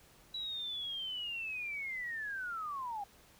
sine linear sweep, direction down, 3931 to 784 Hz, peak -37 dBFS, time 0.34-3.04 s, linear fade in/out 5 ms, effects pink hiss -62 dBFS RMS until 3.39 s

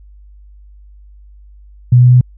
sine tone with pitch steps, 123.47 / 124.26 / 125.05 Hz, B2 / B2 / B2, 0 / +11 / +22 cents, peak -3 dBFS, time 1.92-2.211 s, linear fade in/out 5 ms, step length 97 ms, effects added 50 Hz sine -37 dBFS peak until 2.37 s

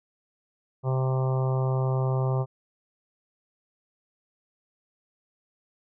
harmonic tone, 130.81 Hz, C3, in tune, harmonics 1 / 3 / 4 / 5 / 6 / 7 / 8 / 9, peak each -23 / -33 / -35 / -37 / -39 / -40 / -41 / -42 dBFS, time 0.83-2.46 s, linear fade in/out 50 ms, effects none

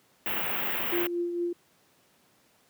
white band-stop noise, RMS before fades -30 dBFS, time 0.26-1.07 s, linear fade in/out 2 ms, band 3100 to 15000 Hz, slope 48 dB/octave
sine tone with tremolo, 346.9 Hz, F4, 12 cents flat, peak -25 dBFS, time 0.92-1.53 s, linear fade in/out 5 ms, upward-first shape triangle, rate 4.4 Hz, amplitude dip 50%
effects pink hiss -64 dBFS RMS until 2.69 s + high-pass 150 Hz 12 dB/octave

